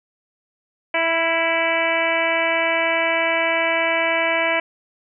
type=harmonic tone with a mistuned harmonic; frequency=329.6 Hz; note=E4; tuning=in tune; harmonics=1 / 2 / 3 / 4 / 5 / 6 / 7 / 8 / 9; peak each=-31 / -22 / -26 / -32 / -27 / -26 / -22 / -31 / -31 dBFS; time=0.94-4.6 s; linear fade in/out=5 ms; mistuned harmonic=4; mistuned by=+26 cents; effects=none